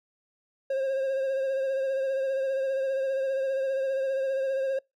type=tone with vibrato; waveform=triangle; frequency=536 Hz; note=C5; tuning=42 cents sharp; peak=-23 dBFS; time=0.7-4.79 s; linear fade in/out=5 ms; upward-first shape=sine; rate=15 Hz; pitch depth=31 cents each way; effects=noise-tail reverb RT60 0.2 s tail -26 dB re dry